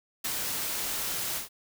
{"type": "noise with ADSR envelope", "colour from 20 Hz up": "white", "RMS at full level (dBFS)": -30, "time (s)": [0.24, 1.49], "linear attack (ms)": 11, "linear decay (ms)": 24, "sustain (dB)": -2, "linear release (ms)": 130, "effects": []}